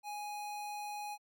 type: tone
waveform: square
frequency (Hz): 830.6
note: G#5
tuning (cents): 0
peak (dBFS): -40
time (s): 0.03-1.18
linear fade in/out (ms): 50
effects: MP3 96 kbps

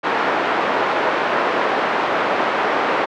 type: band-pass noise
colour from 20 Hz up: white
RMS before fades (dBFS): -19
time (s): 0.03-3.06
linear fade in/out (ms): 20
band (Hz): 350 to 1200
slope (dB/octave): 12
effects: low-pass 4000 Hz 12 dB/octave

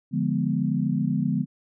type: chord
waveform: sine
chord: D diminished seventh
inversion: none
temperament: equal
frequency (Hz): 146.83 / 174.61 / 207.7 / 246.9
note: D3 / F3 / Ab3 / Cb4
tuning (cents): 0 / 0 / 0 / 0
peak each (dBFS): -27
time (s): 0.11-1.46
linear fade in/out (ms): 50
effects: none

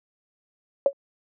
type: tone with exponential decay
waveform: sine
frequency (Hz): 556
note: C#5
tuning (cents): +5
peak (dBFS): -10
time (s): 0.86-0.93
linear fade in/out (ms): 1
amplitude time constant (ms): 15
effects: high-pass 300 Hz 12 dB/octave

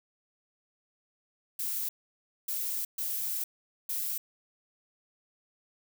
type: noise bursts at uneven times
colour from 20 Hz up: violet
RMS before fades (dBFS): -33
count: 4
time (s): 1.59-1.89 / 2.48-2.85 / 2.98-3.44 / 3.89-4.18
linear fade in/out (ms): 5
effects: none

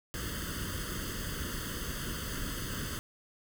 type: noise with comb filter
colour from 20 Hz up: pink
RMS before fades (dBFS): -37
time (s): 0.14-2.99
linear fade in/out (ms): 0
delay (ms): 0.63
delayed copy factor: +1
effects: none

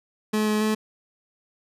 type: tone with pitch steps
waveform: 30% pulse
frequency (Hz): 214.2 / 212.9 / 215.9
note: A3 / G#3 / A3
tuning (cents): -46 / +43 / -33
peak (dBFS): -18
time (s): 0.33-0.75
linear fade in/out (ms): 10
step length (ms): 140
effects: resampled to 32000 Hz

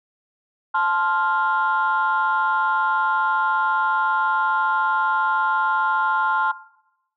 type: chord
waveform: sine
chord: F major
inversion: first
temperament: just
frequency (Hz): 873.1 / 1047.7 / 1396.9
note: A5 / C6 / F6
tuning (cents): -14 / +2 / 0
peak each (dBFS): -21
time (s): 0.74-6.52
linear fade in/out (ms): 10
effects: noise-tail reverb RT60 0.8 s tail -17 dB re dry + tanh soft clip ceiling -11 dBFS

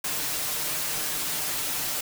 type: noise with comb filter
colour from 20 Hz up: white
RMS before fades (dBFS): -29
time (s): 0.04-2.01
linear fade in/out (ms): 5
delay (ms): 6.6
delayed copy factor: +0.6
effects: none

